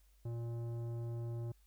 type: tone with tanh clipping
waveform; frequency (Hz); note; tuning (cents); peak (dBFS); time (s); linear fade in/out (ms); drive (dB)
sine; 117.2; A#2; +10; -40; 0.25-1.52; 5; 13
effects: added 50 Hz sine -64 dBFS peak until 1.66 s + white hiss -75 dBFS RMS until 1.66 s